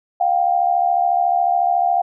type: tone pair together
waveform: sine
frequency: 707 / 781 Hz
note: F5 / G5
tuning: +21 / -7 cents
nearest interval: major second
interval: 172 cents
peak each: -16 / -18 dBFS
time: 0.2-2.02 s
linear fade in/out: 10 ms
effects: none